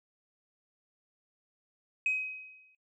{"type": "tone with exponential decay", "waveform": "sine", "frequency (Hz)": 2529, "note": "D#7", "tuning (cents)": 28, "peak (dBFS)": -23, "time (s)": [2.06, 2.75], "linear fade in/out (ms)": 2, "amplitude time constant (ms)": 150, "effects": ["noise-tail reverb RT60 0.1 s tail -22 dB re dry", "tanh soft clip ceiling -22 dBFS"]}